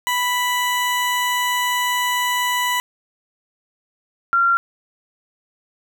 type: tone pair in turn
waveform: 20% pulse / sine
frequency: 987.8 / 1378.1 Hz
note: B5 / F6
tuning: 0 / -23 cents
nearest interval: tritone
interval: 577 cents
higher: second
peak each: -13 dBFS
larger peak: neither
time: 0.07-2.8 / 4.33-4.57 s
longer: first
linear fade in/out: 0 ms
effects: none